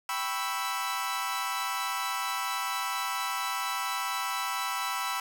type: chord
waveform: sawtooth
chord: C# half-diminished seventh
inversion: second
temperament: equal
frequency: 784 / 987.8 / 1108.7 / 1318.5 Hz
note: G5 / B5 / C#6 / E6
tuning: 0 / 0 / 0 / 0 cents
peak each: -34 / -30 / -35 / -30 dBFS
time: 0.09-5.2 s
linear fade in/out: 2 ms
effects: none